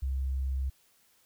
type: tone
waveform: sine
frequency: 66.4 Hz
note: C2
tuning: 26 cents sharp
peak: -28 dBFS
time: 0.02-0.7 s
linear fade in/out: 10 ms
effects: white hiss -66 dBFS RMS until 1.25 s